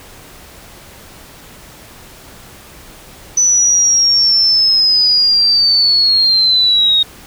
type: linear sweep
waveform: sine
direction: down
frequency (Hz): 6000 to 3729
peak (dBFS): -8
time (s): 3.37-7.03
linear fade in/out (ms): 5
effects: pink hiss -38 dBFS RMS until 7.26 s